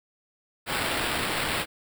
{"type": "noise with sample-and-hold", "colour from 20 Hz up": "white", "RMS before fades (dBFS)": -28, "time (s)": [0.66, 1.66], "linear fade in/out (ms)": 50, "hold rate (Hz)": 6300, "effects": []}